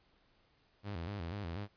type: tone with vibrato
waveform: sawtooth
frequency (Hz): 92.5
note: F#2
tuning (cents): 0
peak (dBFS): -35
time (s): 0.83-1.68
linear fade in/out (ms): 50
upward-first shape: square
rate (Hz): 4.1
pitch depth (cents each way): 170
effects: pink hiss -71 dBFS RMS until 1.76 s + resampled to 11025 Hz